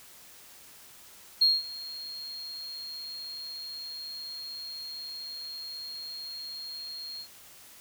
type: tone with ADSR envelope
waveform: sine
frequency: 4251 Hz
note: C8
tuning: 27 cents sharp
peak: -16 dBFS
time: 1.41-7.28 s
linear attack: 10 ms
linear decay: 200 ms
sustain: -21 dB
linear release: 80 ms
effects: tanh soft clip ceiling -14 dBFS + white hiss -52 dBFS RMS until 7.8 s